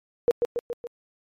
sine tone with echo, 476.7 Hz, A#4, 39 cents sharp, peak -15 dBFS, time 0.28-0.31 s, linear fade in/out 0 ms, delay 140 ms, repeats 4, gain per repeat -4 dB, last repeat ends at 0.87 s, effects MP3 64 kbps

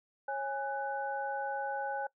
sine tone cluster, 549 / 826 / 1497 Hz, C#5 / G#5 / F#6, -17 / -10 / +20 cents, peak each -38 / -35 / -40 dBFS, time 0.28-2.07 s, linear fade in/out 5 ms, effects noise-tail reverb RT60 0.1 s tail -21 dB re dry

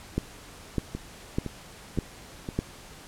two click trains, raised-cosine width 3 ms, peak -19 / -12 dBFS, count 4 / 5, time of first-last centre 0.95-2.488 / 0.18-2.59 s, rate 1.95 / 1.66 Hz, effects pink hiss -47 dBFS RMS until 3.07 s + low-pass 11000 Hz 12 dB/octave

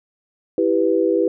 sine chord, E minor, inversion none, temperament equal, 329.6 / 392 / 493.9 Hz, E4 / G4 / B4, 0 / 0 / 0 cents, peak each -19 dBFS, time 0.58-1.28 s, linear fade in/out 2 ms, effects none

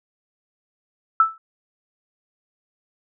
sine tone with exponential decay, 1318.5 Hz, E6, in tune, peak -8 dBFS, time 1.2-1.38 s, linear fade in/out 2 ms, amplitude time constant 37 ms, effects none

